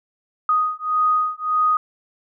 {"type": "beating tone pair", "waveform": "sine", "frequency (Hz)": [1244.5, 1246.2], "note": ["D#6", "D#6"], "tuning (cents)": [0, 2], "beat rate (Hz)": 1.7, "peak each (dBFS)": -20, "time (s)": [0.49, 1.77], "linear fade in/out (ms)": 2, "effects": []}